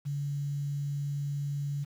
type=tone with quantisation; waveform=sine; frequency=142.8 Hz; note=D3; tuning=48 cents flat; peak=-30 dBFS; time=0.05-1.85 s; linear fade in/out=20 ms; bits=9; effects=none